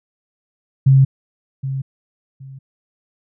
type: tone with echo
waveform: sine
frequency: 134.6 Hz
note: C3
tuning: 49 cents sharp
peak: -7 dBFS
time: 0.86-1.05 s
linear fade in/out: 10 ms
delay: 770 ms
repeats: 2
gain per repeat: -13 dB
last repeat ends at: 2.59 s
effects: none